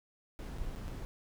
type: noise with dropouts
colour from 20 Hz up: brown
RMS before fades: -40 dBFS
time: 0.39-1.05 s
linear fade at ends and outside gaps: 0 ms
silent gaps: 0.579-0.584 / 0.755-0.76 / 0.881-0.886 s
effects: none